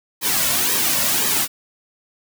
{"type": "noise with flanger", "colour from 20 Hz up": "white", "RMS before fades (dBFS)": -19, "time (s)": [0.21, 1.48], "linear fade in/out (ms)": 50, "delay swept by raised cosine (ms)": [1.4, 2.5], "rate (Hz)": 1.9, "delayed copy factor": -0.65, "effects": []}